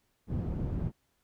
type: low-pass noise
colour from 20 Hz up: white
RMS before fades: -33 dBFS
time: 0.27-0.92 s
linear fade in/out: 50 ms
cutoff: 160 Hz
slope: 12 dB/octave
effects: pink hiss -75 dBFS RMS until 1.23 s